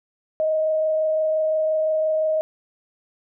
sine tone with frequency modulation, 627 Hz, D#5, 13 cents sharp, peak -18 dBFS, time 0.4-2.41 s, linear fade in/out 0 ms, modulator 25.8 Hz, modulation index 0.24, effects none

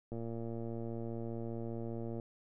click train, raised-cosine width 2 ms, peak -29 dBFS, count 240, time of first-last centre 0.12-2.198 s, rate 115 Hz, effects none

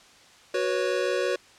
square chord, F# suspended fourth, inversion none, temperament equal with one note detuned, 370 / 488.5 / 554.4 Hz, F#4 / B4 / C#5, 0 / -19 / 0 cents, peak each -29 dBFS, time 0.54-1.36 s, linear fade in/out 5 ms, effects white hiss -53 dBFS RMS until 1.58 s + low-pass 6000 Hz 12 dB/octave

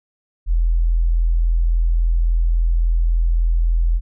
sine tone, 41.8 Hz, E1, 25 cents sharp, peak -13 dBFS, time 0.46-4.01 s, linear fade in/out 50 ms, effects none

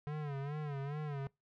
square tone with vibrato, 144.7 Hz, D3, 25 cents flat, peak -38 dBFS, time 0.07-1.27 s, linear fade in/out 0 ms, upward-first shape sine, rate 2.4 Hz, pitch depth 97 cents each way, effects noise-tail reverb RT60 0.2 s tail -24 dB re dry + low-pass 2000 Hz 12 dB/octave

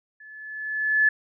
sine tone with level ramp, 1726 Hz, A6, 34 cents flat, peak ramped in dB -44 to -14 dBFS, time 0.2-1.09 s, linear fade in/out 5 ms, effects none

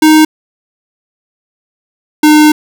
square tone pair in turn, 311.1 / 303.8 Hz, D#4 / D#4, 0 / -41 cents, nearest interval unison, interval 41 cents, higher first, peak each -3 dBFS, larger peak neither, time 0.02-0.25 / 2.23-2.52 s, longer second, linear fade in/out 5 ms, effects none

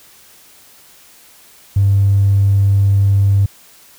triangle tone with tanh clipping, 99.1 Hz, G2, 19 cents sharp, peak -8 dBFS, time 1.76-3.46 s, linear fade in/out 5 ms, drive 1 dB, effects white hiss -45 dBFS RMS until 3.98 s

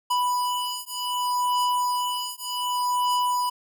square beating tone pair, 987.8 / 988.46 Hz, B5 / B5, 0 / +1 cents, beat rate 0.66 Hz, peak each -27 dBFS, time 0.1-3.5 s, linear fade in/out 10 ms, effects none

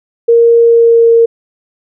sine tone with pitch glide, 466.2 to 461.4 Hz, A#4 to A#4, 0 to -18 cents, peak -3 dBFS, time 0.28-1.26 s, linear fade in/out 10 ms, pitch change -18 cents, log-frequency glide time 0.58-1.11 s, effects none

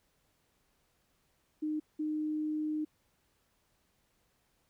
sine tone bursts at uneven times, 306.5 Hz, D#4, 26 cents flat, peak -31 dBFS, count 2, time 1.62-1.8 / 1.99-2.85 s, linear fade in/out 10 ms, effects pink hiss -74 dBFS RMS until 4.69 s

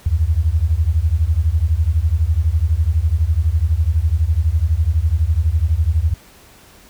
sine beating tone pair, 74.1 / 86.1 Hz, D2 / F2, +16 / -24 cents, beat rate 12 Hz, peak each -16 / -16 dBFS, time 0.06-6.14 s, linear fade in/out 5 ms, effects pink hiss -46 dBFS RMS until 6.89 s

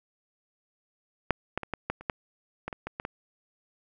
clicks, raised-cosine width 0.5 ms, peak -7 / -13 / -20 / -15 / -13 / -29 / -12 / -18 / -21 / -19 / -18 / -17 dBFS, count 12, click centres 1.307 / 1.576 / 1.633 / 1.737 / 1.9 / 2.01 / 2.098 / 2.68 / 2.728 / 2.87 / 2.999 / 3.051 s, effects none

